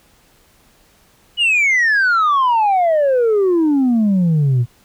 sine exponential sweep, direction down, 2960 to 115.5 Hz, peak -9 dBFS, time 1.37-4.66 s, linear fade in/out 50 ms, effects tanh soft clip ceiling -10 dBFS + pink hiss -53 dBFS RMS until 4.84 s

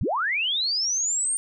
sine linear sweep, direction up, 43 to 8870 Hz, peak -22 dBFS, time 0.01-1.37 s, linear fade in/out 0 ms, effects none

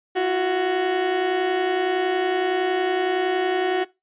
30% pulse tone pair together, 339.3 / 370.1 Hz, F4 / F#4, -50 / 0 cents, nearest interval major second, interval 150 cents, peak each -26 / -17 dBFS, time 0.15-3.85 s, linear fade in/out 20 ms, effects noise-tail reverb RT60 0.2 s tail -19 dB re dry + resampled to 8000 Hz

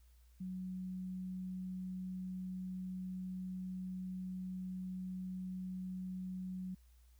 sine tone, 185 Hz, F#3, in tune, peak -40 dBFS, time 0.4-6.75 s, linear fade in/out 10 ms, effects added 60 Hz sine -61 dBFS peak until 7.19 s + white hiss -75 dBFS RMS until 7.19 s

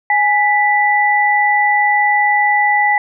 sine tone pair together, 830.6 / 1975.5 Hz, G#5 / B6, 0 / 0 cents, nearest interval octave + minor third, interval 1500 cents, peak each -13 dBFS, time 0.1-2.98 s, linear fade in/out 2 ms, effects none

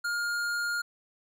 sine tone with tanh clipping, 1415 Hz, F6, 22 cents sharp, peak -30 dBFS, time 0.04-0.82 s, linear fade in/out 10 ms, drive 17 dB, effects none

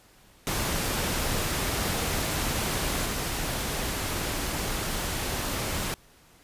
pink noise with level steps, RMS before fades -28 / -30 dBFS, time 0.47-5.94 s, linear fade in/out 0 ms, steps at 3.05 s, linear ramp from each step 10 ms, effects pink hiss -57 dBFS RMS until 6.43 s + resampled to 32000 Hz

